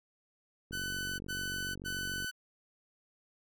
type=click train; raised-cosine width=3 ms; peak=-32 dBFS; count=73; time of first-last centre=0.71-2.245 s; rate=46.9 Hz
type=tone bursts; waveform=sawtooth; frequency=1503 Hz; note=F#6; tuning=27 cents sharp; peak=-32 dBFS; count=3; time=0.72-2.314 s; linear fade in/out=20 ms; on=470 ms; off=92 ms
effects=none